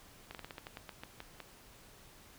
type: slowing click train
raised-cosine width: 0.3 ms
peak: -28 dBFS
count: 12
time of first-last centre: 0.31-1.403 s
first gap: 38 ms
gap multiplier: 1.18
effects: pink hiss -58 dBFS RMS until 2.38 s